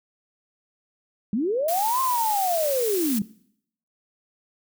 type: linear two-way sweep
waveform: sine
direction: up then down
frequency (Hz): 190 to 1065 to 190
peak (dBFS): -21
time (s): 1.33-3.22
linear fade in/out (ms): 2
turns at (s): 2.01
type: noise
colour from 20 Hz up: blue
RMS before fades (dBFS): -30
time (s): 1.68-3.19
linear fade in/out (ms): 5
effects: noise-tail reverb RT60 0.7 s tail -21 dB re dry